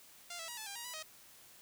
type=tone with pitch steps; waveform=5% pulse; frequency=697 / 657 / 956 / 869 / 799 / 947 / 983 / 629 Hz; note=F5 / E5 / A#5 / A5 / G5 / A#5 / B5 / D#5; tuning=-4 / -6 / +43 / -22 / +33 / +27 / -8 / +19 cents; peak=-31 dBFS; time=0.3-1.028 s; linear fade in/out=5 ms; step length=91 ms; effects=white hiss -59 dBFS RMS until 1.61 s